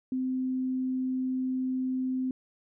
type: tone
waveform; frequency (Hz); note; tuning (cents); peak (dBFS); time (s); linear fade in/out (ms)
sine; 258.1; C4; -23; -27; 0.12-2.31; 2
effects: none